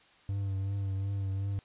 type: tone with vibrato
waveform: triangle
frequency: 98 Hz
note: G2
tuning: in tune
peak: -28 dBFS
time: 0.29-1.59 s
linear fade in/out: 0 ms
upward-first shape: triangle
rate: 2.7 Hz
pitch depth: 37 cents each way
effects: white hiss -61 dBFS RMS until 1.64 s + resampled to 8000 Hz